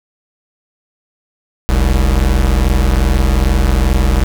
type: tone pair together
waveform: square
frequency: 42.94 / 65.41 Hz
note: F1 / C2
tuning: -29 / 0 cents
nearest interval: perfect fifth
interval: 729 cents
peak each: -13 dBFS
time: 1.69-4.24 s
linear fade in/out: 0 ms
effects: none